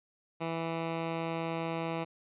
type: tone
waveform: 10% pulse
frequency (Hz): 164.81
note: E3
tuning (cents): 0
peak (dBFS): -24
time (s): 0.4-2.05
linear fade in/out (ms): 20
effects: resampled to 8000 Hz